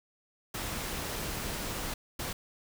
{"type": "noise bursts at uneven times", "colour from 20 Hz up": "pink", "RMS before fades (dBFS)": -36, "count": 2, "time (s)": [[0.54, 1.94], [2.19, 2.33]], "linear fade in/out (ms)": 5, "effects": []}